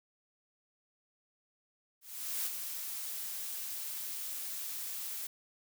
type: noise with ADSR envelope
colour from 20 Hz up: blue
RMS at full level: -34 dBFS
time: 2.01-5.27 s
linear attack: 450 ms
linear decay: 28 ms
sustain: -6 dB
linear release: 4 ms
effects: none